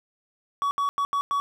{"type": "tone bursts at uneven times", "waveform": "triangle", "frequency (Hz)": 1129, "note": "C#6", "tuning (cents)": 31, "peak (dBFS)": -20, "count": 5, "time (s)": [[0.62, 0.71], [0.78, 0.89], [0.98, 1.05], [1.13, 1.21], [1.31, 1.4]], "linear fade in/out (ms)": 0, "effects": []}